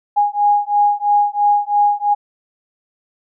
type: beating tone pair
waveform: sine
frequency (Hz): 822 / 825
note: G#5 / G#5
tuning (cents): -18 / -12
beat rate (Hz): 3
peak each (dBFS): -15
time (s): 0.16-2.15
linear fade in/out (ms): 20
effects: none